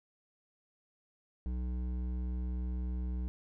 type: tone with hard clipping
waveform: triangle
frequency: 61.74 Hz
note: B1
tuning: in tune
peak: -35 dBFS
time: 1.46-3.28 s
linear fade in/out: 0 ms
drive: 14 dB
effects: none